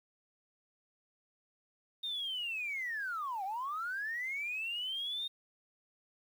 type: linear two-way sweep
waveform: sine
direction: down then up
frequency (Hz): 3703 to 740 to 3703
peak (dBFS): -34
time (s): 2.03-5.28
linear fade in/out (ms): 10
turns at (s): 3.44
effects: tanh soft clip ceiling -31 dBFS + 10-bit